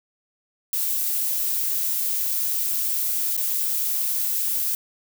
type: noise with dropouts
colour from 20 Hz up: violet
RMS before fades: -24 dBFS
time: 0.73-4.75 s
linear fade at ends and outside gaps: 1 ms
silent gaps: 3.367-3.376 s
effects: none